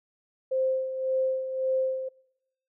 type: tone with tremolo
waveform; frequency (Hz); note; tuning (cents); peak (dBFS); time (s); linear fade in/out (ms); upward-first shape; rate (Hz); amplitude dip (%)
sine; 523.3; C5; 0; -22; 0.51-2.09; 10; sine; 1.8; 60
effects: noise-tail reverb RT60 0.9 s tail -25 dB re dry